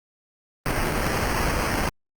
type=noise with sample-and-hold; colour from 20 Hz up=pink; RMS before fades=-24 dBFS; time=0.66-1.89 s; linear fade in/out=0 ms; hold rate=3675 Hz; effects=Opus 32 kbps